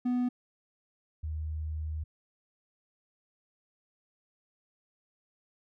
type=tone pair in turn; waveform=triangle / sine; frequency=247.4 / 77.71 Hz; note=B3 / D#2; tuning=+3 / -2 cents; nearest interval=octave + minor sixth; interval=2005 cents; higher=first; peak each=-24 / -32 dBFS; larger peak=first; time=0.05-0.29 / 1.23-2.04 s; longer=second; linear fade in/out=10 ms; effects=none